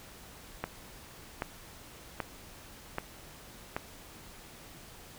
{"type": "click train", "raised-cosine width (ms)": 0.5, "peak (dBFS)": -17, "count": 5, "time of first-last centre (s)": [0.64, 3.765], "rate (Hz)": 1.28, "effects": ["pink hiss -51 dBFS RMS until 5.18 s"]}